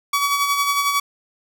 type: tone with tremolo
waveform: sawtooth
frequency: 1136 Hz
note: C#6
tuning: 42 cents sharp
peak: -12 dBFS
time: 0.13-1 s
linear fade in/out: 5 ms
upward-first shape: sine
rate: 11 Hz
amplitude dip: 45%
effects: none